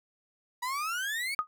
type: exponential sweep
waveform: 35% pulse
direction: up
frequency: 960 to 2280 Hz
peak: -29 dBFS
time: 0.62-1.35 s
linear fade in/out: 10 ms
type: tone with exponential decay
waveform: sine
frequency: 1244.5 Hz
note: D#6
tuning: in tune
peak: -20 dBFS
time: 1.39-1.47 s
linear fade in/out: 0 ms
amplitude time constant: 17 ms
effects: none